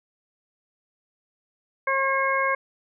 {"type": "harmonic tone", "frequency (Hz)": 540, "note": "C#5", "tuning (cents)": -45, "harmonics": [1, 2, 3, 4], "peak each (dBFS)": [-27, -24, -27, -27], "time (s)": [1.87, 2.55], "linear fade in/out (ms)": 5, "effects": []}